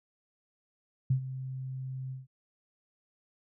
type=tone with ADSR envelope; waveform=sine; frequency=131 Hz; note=C3; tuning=2 cents sharp; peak=-21 dBFS; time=1.1-2.27 s; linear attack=7 ms; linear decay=93 ms; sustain=-14 dB; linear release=160 ms; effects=none